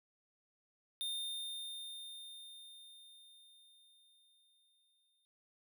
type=tone with exponential decay; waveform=square; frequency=3632 Hz; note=A#7; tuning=46 cents flat; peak=-37 dBFS; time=1.01-5.25 s; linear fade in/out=0 ms; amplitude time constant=920 ms; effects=none